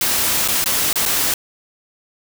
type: noise with dropouts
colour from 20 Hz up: white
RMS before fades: -18 dBFS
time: 0.01-1.34 s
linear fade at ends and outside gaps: 2 ms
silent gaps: 0.478-0.484 / 0.642-0.659 / 0.93-0.957 / 1.054-1.06 s
effects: none